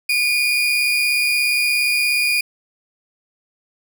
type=tone pair together; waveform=35% pulse; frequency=2302 / 2439 Hz; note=D7 / D#7; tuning=-35 / -35 cents; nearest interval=minor second; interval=100 cents; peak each=-24 / -14 dBFS; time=0.09-2.41 s; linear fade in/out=5 ms; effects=none

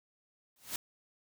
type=noise with exponential growth; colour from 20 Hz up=white; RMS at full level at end=-33 dBFS; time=0.56-0.76 s; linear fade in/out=2 ms; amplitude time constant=42 ms; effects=none

